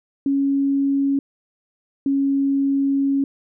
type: tone pair in turn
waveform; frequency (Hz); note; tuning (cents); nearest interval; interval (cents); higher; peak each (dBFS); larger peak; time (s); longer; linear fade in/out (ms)
sine; 276.9 / 275.9; C#4 / C#4; -2 / -8; unison; 6; first; -16; neither; 0.26-1.19 / 2.06-3.24; second; 2
effects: none